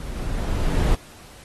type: noise with level ramp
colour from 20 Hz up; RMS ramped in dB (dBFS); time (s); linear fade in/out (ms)
brown; -31 to -17; 0-0.95; 5
effects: pink hiss -46 dBFS RMS until 1.44 s + AAC 32 kbps